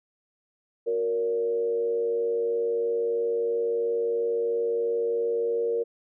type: tone with frequency modulation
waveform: sine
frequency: 466.2 Hz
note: A#4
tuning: in tune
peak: -23 dBFS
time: 0.86-5.84 s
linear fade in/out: 20 ms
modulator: 103 Hz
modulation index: 0.5
effects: none